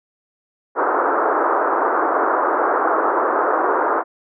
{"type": "band-pass noise", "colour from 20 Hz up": "white", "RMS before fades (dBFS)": -18, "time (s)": [0.75, 4.04], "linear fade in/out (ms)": 50, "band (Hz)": [310, 1400], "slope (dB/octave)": 48, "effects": []}